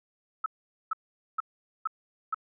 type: tone bursts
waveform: sine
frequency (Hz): 1299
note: E6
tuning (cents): -26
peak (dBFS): -25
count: 5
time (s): 0.44-2.345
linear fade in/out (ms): 5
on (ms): 21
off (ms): 450
effects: none